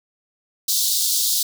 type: high-pass noise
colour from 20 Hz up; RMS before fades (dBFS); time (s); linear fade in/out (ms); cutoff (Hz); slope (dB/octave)
pink; -20; 0.68-1.43; 5; 3700; 48
effects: none